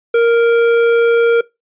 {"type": "tone with tanh clipping", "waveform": "sine", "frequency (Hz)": 466.2, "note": "A#4", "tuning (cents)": 0, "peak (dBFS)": -10, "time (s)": [0.14, 1.41], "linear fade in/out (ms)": 5, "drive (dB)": 12, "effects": ["noise-tail reverb RT60 0.2 s tail -21 dB re dry", "resampled to 8000 Hz"]}